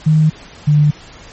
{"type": "tone pair in turn", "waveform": "sine", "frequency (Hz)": [155.56, 148.66], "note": ["D#3", "D3"], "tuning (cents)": [0, 21], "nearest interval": "minor second", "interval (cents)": 79, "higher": "first", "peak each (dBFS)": -7, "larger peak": "neither", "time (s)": [[0.06, 0.3], [0.67, 0.91]], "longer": "neither", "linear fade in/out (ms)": 10, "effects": ["pink hiss -38 dBFS RMS until 1.32 s", "MP3 32 kbps"]}